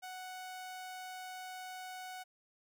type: tone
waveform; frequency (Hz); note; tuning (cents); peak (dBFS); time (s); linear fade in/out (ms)
sawtooth; 741; F#5; +2; -40; 0.02-2.24; 20
effects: none